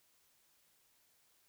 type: silence
effects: white hiss -72 dBFS RMS until 1.48 s